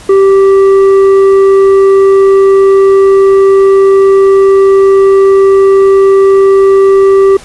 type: tone with tanh clipping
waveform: triangle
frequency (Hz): 389.7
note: G4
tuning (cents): -10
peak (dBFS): -3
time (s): 0.09-7.37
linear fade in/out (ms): 5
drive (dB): 11
effects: pink hiss -32 dBFS RMS until 7.44 s + resampled to 24000 Hz